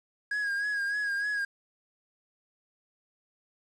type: tone with vibrato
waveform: triangle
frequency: 1646 Hz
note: G#6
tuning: 16 cents flat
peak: -26 dBFS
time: 0.31-1.45 s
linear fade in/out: 5 ms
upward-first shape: sine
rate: 3.3 Hz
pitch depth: 45 cents each way
effects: resampled to 24000 Hz + 9-bit